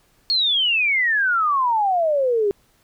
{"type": "exponential sweep", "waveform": "sine", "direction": "down", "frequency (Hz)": [4364, 392], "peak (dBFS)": -16, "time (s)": [0.3, 2.51], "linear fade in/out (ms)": 0, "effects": ["pink hiss -60 dBFS RMS until 2.83 s"]}